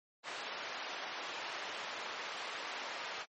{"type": "band-pass noise", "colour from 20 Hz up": "pink", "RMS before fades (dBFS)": -43, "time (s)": [0.23, 3.26], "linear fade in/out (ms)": 50, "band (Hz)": [690, 3900], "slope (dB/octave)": 12, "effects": ["MP3 32 kbps"]}